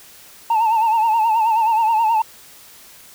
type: tone with vibrato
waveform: sine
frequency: 893 Hz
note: A5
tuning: 25 cents sharp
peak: -11 dBFS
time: 0.5-2.22 s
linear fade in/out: 5 ms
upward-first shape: sine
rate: 9.4 Hz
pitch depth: 75 cents each way
effects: tanh soft clip ceiling -12 dBFS + white hiss -44 dBFS RMS until 3.14 s